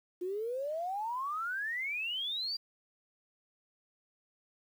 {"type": "exponential sweep", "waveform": "sine", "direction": "up", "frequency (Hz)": [349.2, 4801], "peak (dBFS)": -33, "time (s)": [0.21, 2.57], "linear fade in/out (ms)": 10, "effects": ["10-bit"]}